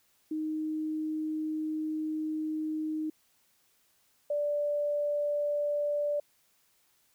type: tone pair in turn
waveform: sine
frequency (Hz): 311.1 / 585.4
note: D#4 / D5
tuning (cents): 0 / -6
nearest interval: major seventh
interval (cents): 1094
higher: second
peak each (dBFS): -30 / -27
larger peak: second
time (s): 0.31-3.1 / 4.3-6.2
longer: first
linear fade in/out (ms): 5
effects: white hiss -69 dBFS RMS until 7.14 s